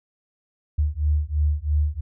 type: beating tone pair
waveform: sine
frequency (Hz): 73.42 / 76.42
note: D2 / D#2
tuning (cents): 0 / -31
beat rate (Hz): 3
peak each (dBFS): -22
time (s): 0.78-2.01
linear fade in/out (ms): 10
effects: none